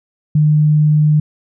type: tone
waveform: sine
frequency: 151.5 Hz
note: D#3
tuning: 46 cents flat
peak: -8 dBFS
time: 0.35-1.2 s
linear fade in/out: 5 ms
effects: none